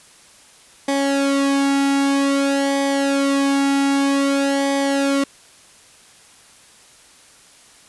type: tone with flanger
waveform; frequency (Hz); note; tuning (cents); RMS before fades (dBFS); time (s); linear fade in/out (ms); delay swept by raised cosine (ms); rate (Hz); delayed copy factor
sawtooth; 277.2; C#4; 0; -18; 0.88-5.24; 5; 0.73 to 1.71; 0.52; -0.75
effects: white hiss -48 dBFS RMS until 7.88 s + resampled to 24000 Hz